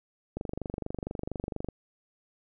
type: click train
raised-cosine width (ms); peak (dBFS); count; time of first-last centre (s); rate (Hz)
2; -20; 33; 0.37-1.687; 24.3
effects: none